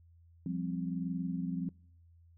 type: chord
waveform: sine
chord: F suspended second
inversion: none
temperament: equal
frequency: 174.61 / 196 / 261.6 Hz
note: F3 / G3 / C4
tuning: 0 / 0 / 0 cents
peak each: -35 / -40 / -38 dBFS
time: 0.46-1.69 s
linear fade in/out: 2 ms
effects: noise-tail reverb RT60 0.7 s tail -26 dB re dry + added 84 Hz sine -58 dBFS peak until 2.37 s